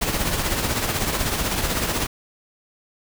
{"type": "noise with tremolo", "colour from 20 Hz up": "pink", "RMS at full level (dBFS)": -21, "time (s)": [0.01, 2.07], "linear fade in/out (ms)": 10, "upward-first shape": "triangle", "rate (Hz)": 16, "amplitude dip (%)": 55, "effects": []}